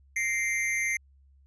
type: tone with amplitude modulation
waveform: square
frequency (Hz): 2093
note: C7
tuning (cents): 0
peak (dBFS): -23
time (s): 0.16-0.97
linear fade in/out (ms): 5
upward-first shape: sine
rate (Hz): 223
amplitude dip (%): 80
effects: added 68 Hz sine -56 dBFS peak until 1.46 s + resampled to 22050 Hz